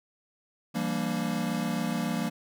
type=chord; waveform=square; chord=E half-diminished seventh; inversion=none; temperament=equal with one note detuned; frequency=168.96 / 196 / 233.1 / 293.7 Hz; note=E3 / G3 / Bb3 / D4; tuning=+43 / 0 / 0 / 0 cents; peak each=-34 / -34 / -32 / -38 dBFS; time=0.74-2.3 s; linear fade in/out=20 ms; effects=none